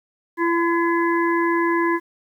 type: harmonic tone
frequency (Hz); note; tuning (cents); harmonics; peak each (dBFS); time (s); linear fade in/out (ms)
338.4; E4; +45; 1 / 3 / 5 / 6; -19 / -22 / -26 / -30; 0.37-2; 50
effects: 9-bit